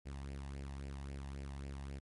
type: tone with flanger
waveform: sawtooth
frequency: 69 Hz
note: C#2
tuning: 7 cents flat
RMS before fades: -45 dBFS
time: 0.05-2 s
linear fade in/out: 20 ms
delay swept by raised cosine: 0.39 to 1.12 ms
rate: 3.7 Hz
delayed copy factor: +0.6
effects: MP3 48 kbps